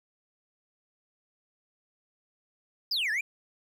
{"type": "exponential two-way sweep", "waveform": "triangle", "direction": "down then up", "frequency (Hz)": [5270, 1661.2, 2477], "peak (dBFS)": -25, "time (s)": [2.91, 3.21], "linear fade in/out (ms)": 5, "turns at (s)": 3.11, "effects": []}